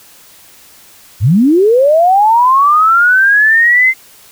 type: linear sweep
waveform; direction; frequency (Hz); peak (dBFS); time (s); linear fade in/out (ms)
sine; up; 82.41 to 2091; -5; 1.2-3.94; 50
effects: white hiss -41 dBFS RMS until 4.31 s